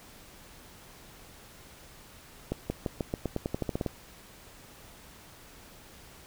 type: accelerating click train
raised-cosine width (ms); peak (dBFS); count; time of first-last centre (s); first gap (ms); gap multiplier
2; -16; 14; 2.52-3.862; 180; 0.9
effects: pink hiss -52 dBFS RMS until 6.26 s